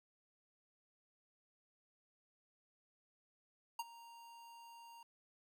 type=tone with ADSR envelope; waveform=square; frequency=932.3 Hz; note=A#5; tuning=in tune; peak=-37 dBFS; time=3.79-5.03 s; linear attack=5 ms; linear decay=34 ms; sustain=-19 dB; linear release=4 ms; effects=12-bit